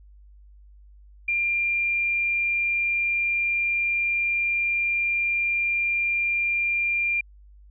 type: tone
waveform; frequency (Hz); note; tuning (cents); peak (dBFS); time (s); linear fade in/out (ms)
sine; 2390; D7; +30; -21; 1.28-7.21; 5
effects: added 50 Hz sine -47 dBFS peak until 7.7 s